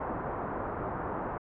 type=low-pass noise; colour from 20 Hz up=white; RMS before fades=-35 dBFS; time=0-1.38 s; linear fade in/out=5 ms; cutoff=1200 Hz; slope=24 dB/octave; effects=low-pass 2000 Hz 12 dB/octave